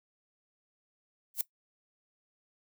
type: noise with exponential growth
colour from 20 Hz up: violet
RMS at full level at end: -24 dBFS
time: 1.34-1.41 s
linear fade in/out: 2 ms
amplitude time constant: 15 ms
effects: noise-tail reverb RT60 0.1 s tail -18 dB re dry